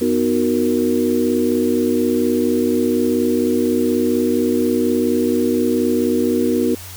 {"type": "chord", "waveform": "sine", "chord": "B major seventh", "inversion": "none", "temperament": "equal", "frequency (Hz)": [246.9, 311.1, 370, 466.2], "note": ["B3", "D#4", "F#4", "A#4"], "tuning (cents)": [0, 0, 0, 0], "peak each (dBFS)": [-18, -21, -20, -21], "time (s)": [0.01, 6.75], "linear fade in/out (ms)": 5, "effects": ["added 91 Hz sine -36 dBFS peak until 6.96 s", "white hiss -36 dBFS RMS until 6.96 s"]}